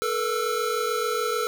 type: tone cluster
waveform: square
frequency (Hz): 434 / 480.8 / 1331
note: A4 / B4 / E6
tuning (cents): -24 / -46 / +16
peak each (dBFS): -29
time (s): 0.02-1.47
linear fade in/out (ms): 0
effects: none